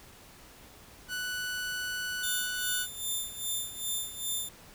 sawtooth tone, 1484 Hz, F#6, 5 cents sharp, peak -29 dBFS, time 1.08-2.87 s, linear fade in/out 50 ms
10% pulse tone with tremolo, 3565 Hz, A7, 22 cents sharp, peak -22 dBFS, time 2.23-4.49 s, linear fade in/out 5 ms, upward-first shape sine, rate 2.5 Hz, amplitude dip 75%
effects pink hiss -53 dBFS RMS until 4.74 s

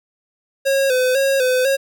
square tone with vibrato, 526 Hz, C5, 9 cents sharp, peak -15 dBFS, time 0.65-1.77 s, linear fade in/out 20 ms, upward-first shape square, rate 2 Hz, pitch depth 61 cents each way, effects none

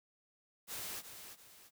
white noise with echo, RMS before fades -43 dBFS, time 0.67-1.03 s, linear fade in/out 50 ms, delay 340 ms, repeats 2, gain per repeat -8 dB, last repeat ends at 1.71 s, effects none

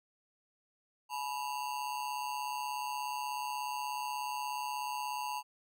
square ring-modulated tone, 919 Hz, A#5, 25 cents flat, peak -33 dBFS, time 1.09-5.43 s, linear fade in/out 50 ms, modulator 68.3 Hz, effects none

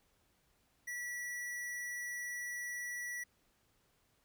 square tone, 1947 Hz, B6, 25 cents flat, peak -40 dBFS, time 0.87-3.24 s, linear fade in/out 10 ms, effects pink hiss -74 dBFS RMS until 4.24 s

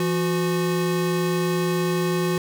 square tone pair together, 169.22 / 364.2 Hz, E3 / F#4, +46 / -27 cents, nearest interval octave + minor second, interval 1327 cents, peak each -24 dBFS, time 0-2.38 s, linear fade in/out 2 ms, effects none

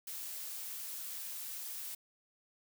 blue noise, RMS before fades -43 dBFS, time 0.07-1.95 s, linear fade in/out 5 ms, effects none

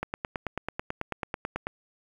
click train, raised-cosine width 0.5 ms, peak -15 dBFS, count 16, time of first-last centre 0.03-1.669 s, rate 9.15 Hz, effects 8-bit

